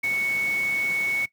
sine tone in noise, 2217 Hz, C#7, in tune, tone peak -22 dBFS, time 0.03-1.26 s, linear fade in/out 10 ms, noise pink, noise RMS -38 dBFS, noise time 0.03-1.26 s, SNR +13 dB, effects noise-tail reverb RT60 0.1 s tail -18 dB re dry + high-pass 150 Hz 12 dB/octave

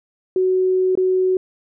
sine tone with dropouts, 372.1 Hz, F#4, 10 cents sharp, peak -14 dBFS, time 0.36-1.37 s, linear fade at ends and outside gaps 2 ms, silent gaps 0.953-0.974 s, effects none

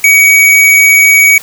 square tone, 2258 Hz, C#7, 31 cents sharp, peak -3 dBFS, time 0.04-1.38 s, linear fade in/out 2 ms, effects white hiss -30 dBFS RMS until 1.42 s

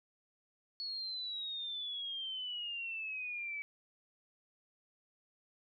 sine exponential sweep, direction down, 4400 to 2281 Hz, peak -38 dBFS, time 0.8-3.62 s, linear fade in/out 0 ms, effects none

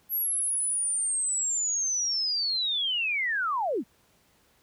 sine linear sweep, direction down, 11750 to 175.4 Hz, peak -25 dBFS, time 0.09-3.84 s, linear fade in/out 50 ms, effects pink hiss -64 dBFS RMS until 4.62 s + high-pass 60 Hz 12 dB/octave

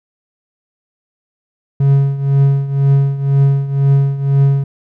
triangle tone with tremolo, 138.59 Hz, C#3, in tune, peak -4 dBFS, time 1.8-4.64 s, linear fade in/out 5 ms, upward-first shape triangle, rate 2 Hz, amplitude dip 80%, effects none

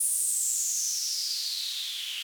blue noise with band-pass filter sweep, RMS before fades -30 dBFS, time 0-2.23 s, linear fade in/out 10 ms, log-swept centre 9800 to 2900 Hz, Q 6.7, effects none

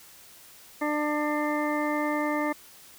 harmonic tone, 298.4 Hz, D4, 28 cents sharp, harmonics 1 / 2 / 3 / 4 / 6 / 7, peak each -28 / -31 / -33 / -34 / -36 / -36 dBFS, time 0.81-2.53 s, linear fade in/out 10 ms, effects white hiss -51 dBFS RMS until 2.98 s

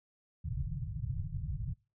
white low-pass noise, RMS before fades -37 dBFS, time 0.44-1.74 s, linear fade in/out 10 ms, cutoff 160 Hz, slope 96 dB/octave, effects noise-tail reverb RT60 0.3 s tail -23 dB re dry

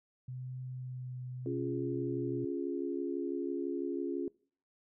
sine tone with vibrato, 127 Hz, B2, 49 cents sharp, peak -39 dBFS, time 0.28-2.45 s, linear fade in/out 5 ms, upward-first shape triangle, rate 0.78 Hz, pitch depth 16 cents each way
sine chord, Db major, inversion none, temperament equal, 277.2 / 349.2 / 415.3 Hz, Db4 / F4 / Ab4, 0 / 0 / 0 cents, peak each -37 / -36 / -40 dBFS, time 1.46-4.28 s, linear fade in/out 2 ms
effects noise-tail reverb RT60 0.5 s tail -24 dB re dry

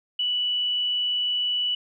sine tone, 2958 Hz, F#7, 1 cent flat, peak -22 dBFS, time 0.19-1.75 s, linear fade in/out 5 ms, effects none

